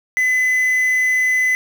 triangle tone with quantisation, 2016 Hz, B6, 35 cents sharp, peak -12 dBFS, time 0.17-1.55 s, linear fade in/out 0 ms, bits 6, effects none

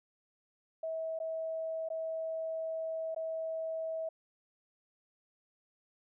sine tone with dropouts, 646 Hz, E5, 35 cents flat, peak -34 dBFS, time 0.83-4.09 s, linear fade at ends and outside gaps 5 ms, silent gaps 1.19-1.2 / 1.888-1.901 / 3.147-3.162 s, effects none

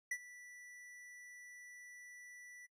square tone with ADSR envelope, 1966 Hz, B6, 8 cents flat, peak -36 dBFS, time 0.11-2.67 s, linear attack 6 ms, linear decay 58 ms, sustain -18 dB, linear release 20 ms, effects noise-tail reverb RT60 0.1 s tail -22 dB re dry + low-pass 12000 Hz 12 dB/octave

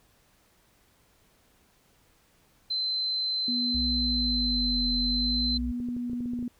sine tone, 4075 Hz, C8, 47 cents flat, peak -26 dBFS, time 2.7-5.58 s, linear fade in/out 10 ms
sine tone with pitch glide, 244.3 to 242.8 Hz, B3 to B3, -19 to -29 cents, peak -29 dBFS, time 3.48-6.48 s, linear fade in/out 2 ms, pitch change -10 cents, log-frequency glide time 4.75-6.28 s
sine linear two-way sweep, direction down then up, 63.7 to 41.96 to 63.7 Hz, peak -30 dBFS, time 3.74-5.72 s, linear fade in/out 10 ms, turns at 4.94 s
clicks, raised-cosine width 3 ms, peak -29 dBFS, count 10, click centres 5.802 / 5.887 / 5.966 / 6.098 / 6.133 / 6.206 / 6.258 / 6.335 / 6.39 / 6.427 s
effects pink hiss -64 dBFS RMS until 6.59 s

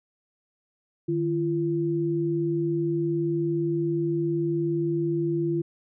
sine tone pair together, 152.9 / 339.9 Hz, D#3 / F4, -30 / -47 cents, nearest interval octave + major second, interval 1383 cents, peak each -28 / -24 dBFS, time 1.08-5.62 s, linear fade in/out 10 ms, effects none

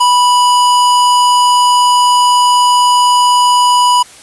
square tone, 984 Hz, B5, 7 cents flat, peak -7 dBFS, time 0-4.03 s, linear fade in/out 10 ms, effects white hiss -37 dBFS RMS until 4.22 s + resampled to 24000 Hz

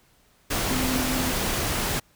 sine tone in noise, 256.2 Hz, C4, 36 cents flat, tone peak -27 dBFS, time 0.7-1.32 s, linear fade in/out 10 ms, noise pink, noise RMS -26 dBFS, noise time 0.5-2 s, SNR -4 dB, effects pink hiss -61 dBFS RMS until 2.15 s

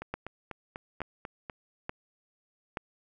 two click trains, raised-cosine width 0.5 ms, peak -23 / -18 dBFS, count 7 / 4, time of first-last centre 0.02-1.498 / 0.14-2.772 s, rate 4.06 / 1.14 Hz, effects none

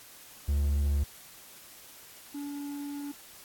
triangle tone pair in turn, 71.6 / 286.4 Hz, D2 / D4, -43 / -43 cents, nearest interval 2 octaves, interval 2400 cents, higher second, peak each -22 / -33 dBFS, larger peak first, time 0.48-1.04 / 2.34-3.12 s, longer second, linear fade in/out 10 ms, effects white hiss -51 dBFS RMS until 3.44 s + AAC 64 kbps

